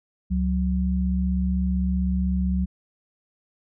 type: tone pair together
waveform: sine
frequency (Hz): 69.3 / 185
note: C#2 / F#3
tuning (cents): 0 / 0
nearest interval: octave + perfect fourth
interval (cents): 1700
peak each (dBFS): -23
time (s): 0.3-2.66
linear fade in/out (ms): 20
effects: none